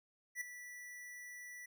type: tone with ADSR envelope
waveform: square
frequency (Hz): 1962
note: B6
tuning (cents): -12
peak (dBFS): -37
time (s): 0.35-1.66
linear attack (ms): 60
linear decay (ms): 8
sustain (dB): -12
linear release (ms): 7
effects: none